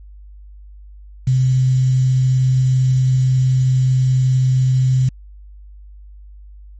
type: tone with quantisation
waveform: sine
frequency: 129.6 Hz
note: C3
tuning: 16 cents flat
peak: -11 dBFS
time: 1.27-5.09 s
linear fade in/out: 5 ms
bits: 6
effects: added 50 Hz sine -36 dBFS peak until 6.79 s + MP3 32 kbps